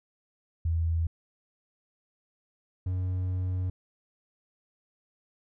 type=tone pair in turn; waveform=sine / triangle; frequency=82.41 / 91.94 Hz; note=E2 / F#2; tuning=0 / -10 cents; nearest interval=major second; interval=190 cents; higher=second; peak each=-24 / -25 dBFS; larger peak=first; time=0.65-1.07 / 2.86-3.7 s; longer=second; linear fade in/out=5 ms; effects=none